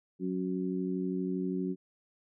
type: harmonic tone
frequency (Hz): 92.5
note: F#2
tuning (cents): 0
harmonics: 2 / 3 / 4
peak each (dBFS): -33 / -35 / -36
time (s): 0.19-1.76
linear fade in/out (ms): 50
effects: none